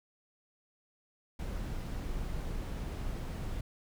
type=noise; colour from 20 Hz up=brown; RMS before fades=-37 dBFS; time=1.39-3.61 s; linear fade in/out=5 ms; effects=none